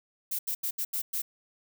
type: noise bursts at uneven times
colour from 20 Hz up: violet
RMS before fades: -31 dBFS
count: 6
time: 0.31-0.39 / 0.47-0.55 / 0.63-0.71 / 0.78-0.85 / 0.93-1.02 / 1.13-1.22 s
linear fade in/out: 10 ms
effects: none